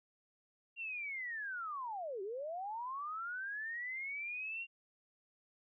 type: linear two-way sweep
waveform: sine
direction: down then up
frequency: 2782 to 370 to 2782 Hz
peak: -39 dBFS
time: 0.76-4.67 s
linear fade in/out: 50 ms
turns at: 2.22 s
effects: none